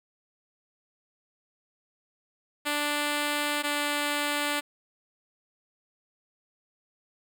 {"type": "tone pair in turn", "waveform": "5% pulse", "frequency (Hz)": [293.7, 292.3], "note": ["D4", "D4"], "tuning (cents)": [0, -8], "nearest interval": "unison", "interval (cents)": 8, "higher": "first", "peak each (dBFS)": -15, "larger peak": "neither", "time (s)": [[2.65, 3.63], [3.63, 4.61]], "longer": "neither", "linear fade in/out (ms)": 20, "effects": []}